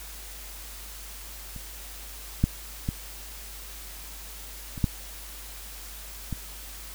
clicks, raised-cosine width 5 ms, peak -28 / -7 / -14 / -24 / -9 / -18 dBFS, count 6, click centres 1.563 / 2.44 / 2.889 / 4.778 / 4.842 / 6.327 s, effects added 50 Hz sine -43 dBFS peak until 6.94 s + white hiss -43 dBFS RMS until 6.94 s

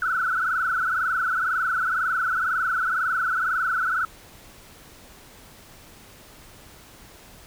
sine tone with frequency modulation, 1415 Hz, F6, 22 cents sharp, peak -21 dBFS, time 0.02-4.05 s, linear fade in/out 2 ms, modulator 22 Hz, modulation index 5, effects pink hiss -48 dBFS RMS until 7.46 s

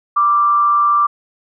sine tone with frequency modulation, 1174.7 Hz, D6, in tune, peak -10 dBFS, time 0.16-1.07 s, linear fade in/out 10 ms, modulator 183 Hz, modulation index 0.25, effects none

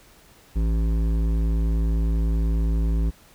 sine tone with hard clipping, 55 Hz, A1, in tune, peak -21 dBFS, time 0.55-3.11 s, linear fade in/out 20 ms, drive 12 dB, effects pink hiss -53 dBFS RMS until 3.34 s

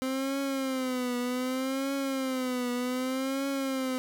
30% pulse tone with vibrato, 259.7 Hz, C4, 13 cents flat, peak -26 dBFS, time 0.02-3.98 s, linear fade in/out 0 ms, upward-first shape triangle, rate 0.65 Hz, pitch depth 110 cents each way, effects none

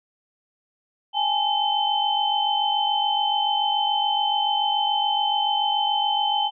sine tone cluster, 814 / 861 / 3070 Hz, G#5 / A5 / G7, -35 / -38 / -37 cents, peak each -24 dBFS, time 1.13-6.51 s, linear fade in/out 50 ms, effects none

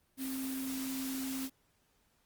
sine tone in noise, 265 Hz, C4, 22 cents sharp, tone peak -36 dBFS, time 0.17-1.5 s, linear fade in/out 50 ms, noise white, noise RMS -43 dBFS, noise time 0.17-1.5 s, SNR +4 dB, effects pink hiss -73 dBFS RMS until 2.25 s + Opus 32 kbps

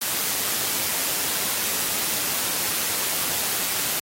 white noise with amplitude modulation, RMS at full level -23 dBFS, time 0.01-4 s, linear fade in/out 10 ms, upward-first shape sine, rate 197 Hz, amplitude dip 45%, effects high-pass 100 Hz 12 dB/octave + AAC 48 kbps

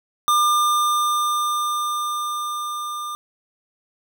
square tone with level ramp, 1200 Hz, D6, 37 cents sharp, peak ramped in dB -15 to -28 dBFS, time 0.28-3.15 s, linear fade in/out 0 ms, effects none

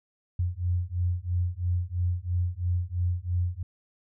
sine beating tone pair, 87.31 / 90.31 Hz, F2 / F#2, 0 / -41 cents, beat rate 3 Hz, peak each -28 dBFS, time 0.39-3.63 s, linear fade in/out 5 ms, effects none

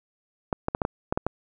clicks, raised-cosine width 1 ms, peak -10 dBFS, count 8, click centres 0.528 / 0.684 / 0.749 / 0.818 / 0.851 / 1.125 / 1.175 / 1.266 s, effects none

